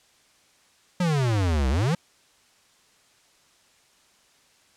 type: exponential two-way sweep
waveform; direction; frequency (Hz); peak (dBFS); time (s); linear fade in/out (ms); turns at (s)
square; down then up; 185 to 62.4 to 185; -21; 1-1.95; 5; 1.69
effects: white hiss -60 dBFS RMS until 4.76 s + low-pass 8000 Hz 12 dB/octave